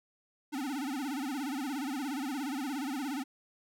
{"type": "tone with vibrato", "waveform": "square", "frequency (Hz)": 275.4, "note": "C#4", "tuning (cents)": -11, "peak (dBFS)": -34, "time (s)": [0.52, 3.24], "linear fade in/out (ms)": 20, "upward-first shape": "sine", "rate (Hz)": 17, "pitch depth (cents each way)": 170, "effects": []}